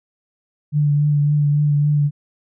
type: tone with vibrato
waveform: sine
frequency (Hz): 146.83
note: D3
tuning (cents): 0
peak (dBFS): -13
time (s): 0.72-2.11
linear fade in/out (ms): 50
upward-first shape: triangle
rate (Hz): 3.6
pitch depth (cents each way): 26
effects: none